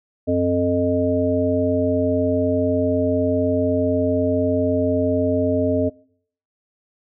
harmonic tone with a mistuned harmonic, 88 Hz, F2, 14 cents sharp, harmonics 1 / 3 / 5 / 7, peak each -25 / -20 / -23 / -21 dBFS, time 0.27-5.9 s, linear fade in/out 20 ms, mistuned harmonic 1, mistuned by +120 cents, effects noise-tail reverb RT60 0.6 s tail -24 dB re dry

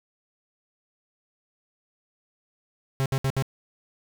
45% pulse tone bursts, 134.2 Hz, C3, 44 cents sharp, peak -22 dBFS, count 4, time 3-3.424 s, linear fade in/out 0 ms, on 58 ms, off 64 ms, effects none

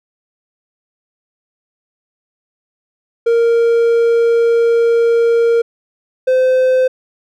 triangle tone pair in turn, 465 / 514.9 Hz, A#4 / C5, -4 / -28 cents, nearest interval major second, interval 176 cents, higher second, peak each -7 dBFS, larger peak neither, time 3.26-5.62 / 6.27-6.88 s, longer first, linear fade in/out 10 ms, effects none

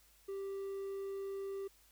triangle tone, 392 Hz, G4, in tune, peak -37 dBFS, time 0.28-1.68 s, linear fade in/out 10 ms, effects added 50 Hz sine -70 dBFS peak until 1.91 s + white hiss -67 dBFS RMS until 1.91 s

